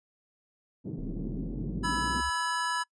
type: band-pass noise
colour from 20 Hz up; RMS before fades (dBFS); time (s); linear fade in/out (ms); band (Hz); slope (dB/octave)
pink; -36; 0.84-2.22; 20; 140 to 320; 24
type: exponential sweep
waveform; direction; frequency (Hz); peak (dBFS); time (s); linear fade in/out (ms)
sine; up; 31.19 to 69.3; -36; 0.98-2.3; 10
type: chord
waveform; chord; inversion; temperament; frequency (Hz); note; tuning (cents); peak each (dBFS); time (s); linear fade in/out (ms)
square; E major; second; equal with one note detuned; 987.8 / 1318.5 / 1695.1; B5 / E6 / G#6; 0 / 0 / +35; -32 / -36 / -33; 1.83-2.84; 20
effects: noise-tail reverb RT60 0.1 s tail -26 dB re dry + resampled to 24000 Hz